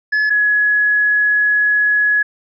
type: tone pair in turn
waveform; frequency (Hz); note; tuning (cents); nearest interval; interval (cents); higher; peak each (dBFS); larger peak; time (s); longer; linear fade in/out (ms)
triangle / sine; 1708 / 1685.5; G#6 / G#6; +48 / +25; unison; 23; first; -11 / -11; neither; 0.12-0.3 / 0.3-2.23; second; 10
effects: resampled to 16000 Hz